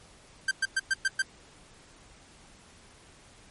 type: tone bursts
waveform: 45% pulse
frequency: 1568 Hz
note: G6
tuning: in tune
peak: -23 dBFS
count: 6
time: 0.48-1.222 s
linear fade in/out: 5 ms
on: 32 ms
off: 110 ms
effects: pink hiss -55 dBFS RMS until 3.5 s + MP3 48 kbps